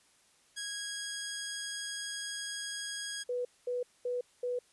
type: tone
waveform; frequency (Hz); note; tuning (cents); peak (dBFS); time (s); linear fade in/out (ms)
10% pulse; 1648; G#6; -14; -28; 0.56-3.24; 20
type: tone bursts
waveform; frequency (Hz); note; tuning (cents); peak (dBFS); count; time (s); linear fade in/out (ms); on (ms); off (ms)
sine; 492.4; B4; -5; -31; 4; 3.29-4.59; 5; 160; 220
effects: white hiss -66 dBFS RMS until 4.72 s + resampled to 24000 Hz